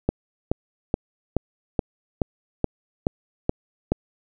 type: click train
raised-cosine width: 2 ms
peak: -6 dBFS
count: 10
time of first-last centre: 0.09-3.92 s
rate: 2.35 Hz
effects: none